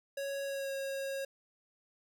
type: tone with pitch glide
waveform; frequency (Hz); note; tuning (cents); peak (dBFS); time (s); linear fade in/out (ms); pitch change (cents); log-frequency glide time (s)
square; 554.4 to 544.9; C#5 to C#5; 0 to -30; -36; 0.17-1.25; 5; -30; 0.44-0.73
effects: none